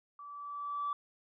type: tone with level ramp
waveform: sine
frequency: 1156 Hz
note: D6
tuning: 28 cents flat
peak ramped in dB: -46 to -30 dBFS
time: 0.19-0.93 s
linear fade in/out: 2 ms
effects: tanh soft clip ceiling -28 dBFS